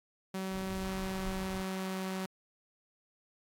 sawtooth tone with pitch glide, 189.9 to 188.81 Hz, F#3 to F#3, +45 to +35 cents, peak -31 dBFS, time 0.34-2.26 s, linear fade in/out 5 ms, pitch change -10 cents, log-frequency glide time 1.03-2.05 s
brown noise, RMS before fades -44 dBFS, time 0.5-1.65 s, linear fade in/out 50 ms
effects AAC 48 kbps

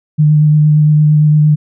sine tone with vibrato, 151.4 Hz, D#3, 47 cents flat, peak -5 dBFS, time 0.18-1.56 s, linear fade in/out 20 ms, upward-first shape sine, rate 8.7 Hz, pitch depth 16 cents each way, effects none

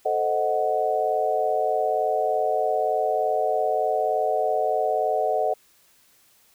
sine chord, A diminished seventh, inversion none, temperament equal, 440 / 523.3 / 622.3 / 740 Hz, A4 / C5 / Eb5 / Gb5, 0 / 0 / 0 / 0 cents, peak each -27 / -29 / -25 / -24 dBFS, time 0.05-5.54 s, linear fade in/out 10 ms, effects white hiss -59 dBFS RMS until 6.54 s

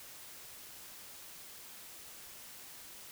silence, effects white hiss -51 dBFS RMS until 3.11 s

